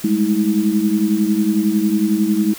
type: tone cluster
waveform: sine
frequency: 202.2 / 213.2 / 320.7 Hz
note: G#3 / G#3 / E4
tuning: -46 / +46 / -48 cents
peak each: -18 dBFS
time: 0.04-2.54 s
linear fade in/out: 5 ms
effects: white hiss -35 dBFS RMS until 2.58 s